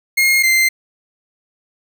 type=tone pair in turn; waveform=40% pulse; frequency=2142 / 2085 Hz; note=C7 / C7; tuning=+40 / -7 cents; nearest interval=unison; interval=47 cents; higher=first; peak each=-10 dBFS; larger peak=neither; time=0.17-0.43 / 0.43-0.69 s; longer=neither; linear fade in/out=10 ms; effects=none